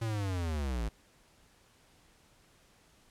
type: linear sweep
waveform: square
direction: down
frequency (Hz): 115.6 to 51.91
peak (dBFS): -32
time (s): 0.01-0.89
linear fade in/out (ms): 10
effects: pink hiss -64 dBFS RMS until 3.1 s + low-pass 11000 Hz 12 dB/octave